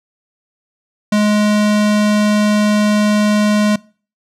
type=tone; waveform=square; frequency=209.7 Hz; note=G#3; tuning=17 cents sharp; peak=-11 dBFS; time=1.12-3.76 s; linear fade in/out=5 ms; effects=noise-tail reverb RT60 0.4 s tail -23 dB re dry + low-pass 9000 Hz 12 dB/octave